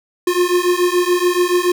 square beating tone pair, 352.8 / 359.8 Hz, F4 / F#4, +18 / -48 cents, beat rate 7 Hz, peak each -17 dBFS, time 0.27-1.72 s, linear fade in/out 5 ms, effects none

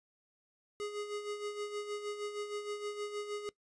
square tone with tremolo, 414.7 Hz, G#4, 3 cents flat, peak -36 dBFS, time 0.8-3.49 s, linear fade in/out 0 ms, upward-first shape sine, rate 6.4 Hz, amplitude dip 60%, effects noise-tail reverb RT60 0.1 s tail -20 dB re dry + resampled to 22050 Hz

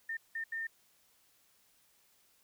sine tone bursts at uneven times, 1813 Hz, A#6, 49 cents flat, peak -35 dBFS, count 3, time 0.09-0.17 / 0.35-0.44 / 0.52-0.67 s, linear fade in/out 5 ms, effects white hiss -69 dBFS RMS until 2.43 s

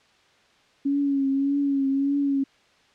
sine tone with vibrato, 277.2 Hz, C#4, in tune, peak -20 dBFS, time 0.85-2.44 s, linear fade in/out 10 ms, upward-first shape triangle, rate 1.7 Hz, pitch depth 48 cents each way, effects white hiss -59 dBFS RMS until 2.94 s + low-pass 4000 Hz 12 dB/octave

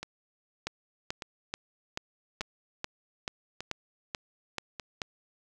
two click trains, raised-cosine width 0.2 ms, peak -20 / -15 dBFS, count 5 / 11, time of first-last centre 0.03-4.798 / 0.67-5.018 s, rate 0.839 / 2.3 Hz, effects none

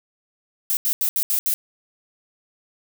violet noise bursts at uneven times, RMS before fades -21 dBFS, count 6, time 0.7-0.77 / 0.85-0.93 / 1.01-1.09 / 1.16-1.23 / 1.3-1.39 / 1.46-1.54 s, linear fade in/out 0 ms, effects none

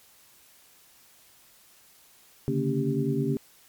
sine tone cluster, 137.4 / 147.1 / 230.8 / 281.9 / 394.1 Hz, C#3 / D3 / A#3 / C#4 / G4, -15 / +3 / -17 / +29 / +9 cents, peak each -30 dBFS, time 2.48-3.37 s, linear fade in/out 0 ms, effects white hiss -57 dBFS RMS until 3.68 s + MP3 96 kbps

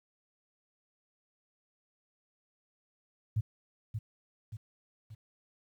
sine tone with echo, 108.6 Hz, A2, 22 cents flat, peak -26 dBFS, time 3.36-3.41 s, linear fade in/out 10 ms, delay 580 ms, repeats 3, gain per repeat -6 dB, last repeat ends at 5.15 s, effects 11-bit

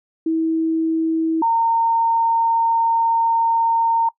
sine tone pair in turn, 323.4 / 916.4 Hz, E4 / A#5, -33 / -30 cents, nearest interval octave + tritone, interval 1803 cents, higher second, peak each -16 / -14 dBFS, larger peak second, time 0.26-1.42 / 1.42-4.09 s, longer second, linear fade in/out 5 ms, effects noise-tail reverb RT60 0.1 s tail -21 dB re dry

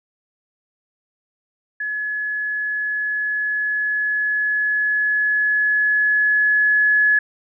sine tone with level ramp, 1700 Hz, G#6, 40 cents sharp, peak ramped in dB -22 to -12 dBFS, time 1.8-7.19 s, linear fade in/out 5 ms, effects none

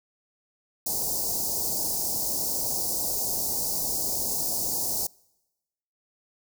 white band-stop noise, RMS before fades -28 dBFS, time 0.86-5.07 s, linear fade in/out 5 ms, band 890 to 4700 Hz, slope 48 dB/octave, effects noise-tail reverb RT60 1.0 s tail -26 dB re dry

